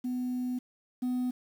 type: tone pair in turn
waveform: sine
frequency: 250 / 250 Hz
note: B3 / B3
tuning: +21 / +21 cents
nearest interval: unison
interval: 0 cents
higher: neither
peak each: -28 / -25 dBFS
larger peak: second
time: 0.04-0.59 / 1.02-1.31 s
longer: first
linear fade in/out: 10 ms
effects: tanh soft clip ceiling -27 dBFS + 9-bit